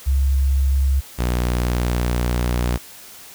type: tone pair in turn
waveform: sine / sawtooth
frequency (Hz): 67.9 / 60.51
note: C#2 / B1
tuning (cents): -35 / -35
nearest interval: major second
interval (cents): 200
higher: first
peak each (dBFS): -14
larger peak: neither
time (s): 0.06-1.01 / 1.18-2.78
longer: second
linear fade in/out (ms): 20
effects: white hiss -41 dBFS RMS until 3.34 s